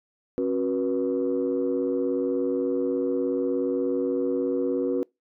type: tone cluster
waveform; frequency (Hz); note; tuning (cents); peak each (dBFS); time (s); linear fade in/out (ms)
sine; 271.2 / 368.5 / 485.1; C#4 / F#4 / B4; -38 / -7 / -31; -26; 0.38-5.03; 0
effects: noise-tail reverb RT60 0.2 s tail -25 dB re dry + tanh soft clip ceiling -16 dBFS